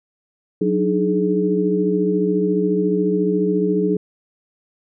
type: tone cluster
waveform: sine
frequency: 183.6 / 296.9 / 311.1 / 421.4 Hz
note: F#3 / D4 / D#4 / G#4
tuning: -13 / +19 / 0 / +25 cents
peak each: -20 / -25 / -23 / -19 dBFS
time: 0.61-3.97 s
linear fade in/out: 5 ms
effects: none